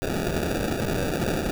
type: noise with sample-and-hold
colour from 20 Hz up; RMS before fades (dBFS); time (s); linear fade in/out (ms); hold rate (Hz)
white; -26; 0.02-1.51; 0; 1050
effects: none